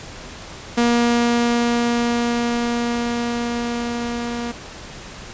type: tone with level ramp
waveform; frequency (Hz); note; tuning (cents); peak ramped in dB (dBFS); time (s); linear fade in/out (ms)
sawtooth; 237.4; A#3; +32; -10 to -20; 0.77-4.52; 10
effects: pink hiss -36 dBFS RMS until 5.33 s + resampled to 16000 Hz